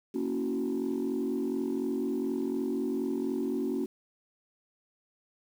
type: chord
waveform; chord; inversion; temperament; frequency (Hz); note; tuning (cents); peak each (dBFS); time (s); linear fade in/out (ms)
sine; F# dominant seventh; first; equal with one note detuned; 233.1 / 277.2 / 327.2 / 370; A#3 / C#4 / E4 / F#4; 0 / 0 / -13 / 0; -33 / -31 / -37 / -32; 0.14-3.86; 10
effects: tanh soft clip ceiling -23 dBFS + 9-bit